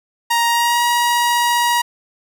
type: tone with pitch glide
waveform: sawtooth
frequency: 937 to 955 Hz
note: A#5 to A#5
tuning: +9 to +42 cents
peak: -10 dBFS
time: 0.3-1.82 s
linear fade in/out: 10 ms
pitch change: +33 cents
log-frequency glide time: 0.48-0.83 s
effects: none